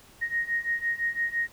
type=beating tone pair; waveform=sine; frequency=1864.7 / 1870.6 Hz; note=A#6 / A#6; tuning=0 / +6 cents; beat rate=5.9 Hz; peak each=-30 / -28 dBFS; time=0.21-1.48 s; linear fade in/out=20 ms; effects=pink hiss -54 dBFS RMS until 1.52 s